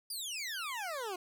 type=exponential sweep; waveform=20% pulse; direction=down; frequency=4978 to 349.2 Hz; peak=-32 dBFS; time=0.1-1.16 s; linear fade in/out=5 ms; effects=none